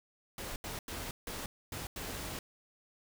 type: noise bursts at uneven times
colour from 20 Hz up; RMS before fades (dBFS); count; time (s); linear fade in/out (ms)
pink; -41; 6; 0.38-0.56 / 0.64-0.79 / 0.88-1.11 / 1.27-1.46 / 1.72-1.87 / 1.96-2.39; 2
effects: none